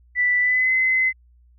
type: tone with pitch glide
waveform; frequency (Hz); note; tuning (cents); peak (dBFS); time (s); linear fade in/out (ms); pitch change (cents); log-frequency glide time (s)
sine; 1975.5 to 2045; B6 to C7; 0 to -40; -16; 0.15-1.13; 50; +60; 0.4-0.72
effects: added 60 Hz sine -51 dBFS peak until 1.58 s